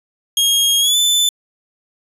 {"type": "tone with pitch glide", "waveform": "sawtooth", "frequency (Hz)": [3261, 3515], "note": ["G#7", "A7"], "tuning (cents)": [-32, -2], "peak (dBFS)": -9, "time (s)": [0.37, 1.29], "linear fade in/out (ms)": 2, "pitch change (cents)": 130, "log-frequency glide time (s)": [0.8, 0.97], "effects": ["resampled to 32000 Hz"]}